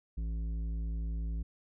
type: tone with tanh clipping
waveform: sine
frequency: 55.4 Hz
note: A1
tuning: 13 cents sharp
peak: -34 dBFS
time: 0.17-1.43 s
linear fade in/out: 10 ms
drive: 10 dB
effects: none